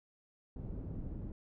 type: low-pass noise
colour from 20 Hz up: pink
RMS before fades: -42 dBFS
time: 0.56-1.32 s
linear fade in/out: 2 ms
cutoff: 250 Hz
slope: 12 dB/octave
effects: none